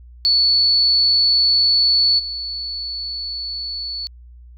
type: tone with level steps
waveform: sine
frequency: 4438 Hz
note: C#8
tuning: 1 cent sharp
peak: -12 / -24 dBFS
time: 0.25-4.07 s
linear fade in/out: 0 ms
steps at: 2.18 s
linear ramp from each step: 20 ms
effects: added 60 Hz sine -39 dBFS peak until 4.57 s